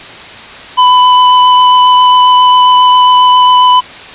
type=tone with vibrato; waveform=square; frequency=999 Hz; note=B5; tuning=20 cents sharp; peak=-3 dBFS; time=0.77-3.81 s; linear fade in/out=20 ms; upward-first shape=triangle; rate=7.4 Hz; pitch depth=10 cents each way; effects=white hiss -28 dBFS RMS until 4.14 s + resampled to 8000 Hz